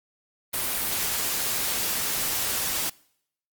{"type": "noise", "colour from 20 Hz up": "white", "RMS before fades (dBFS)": -27, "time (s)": [0.53, 2.9], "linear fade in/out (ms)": 10, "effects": ["noise-tail reverb RT60 0.7 s tail -24 dB re dry", "Opus 32 kbps"]}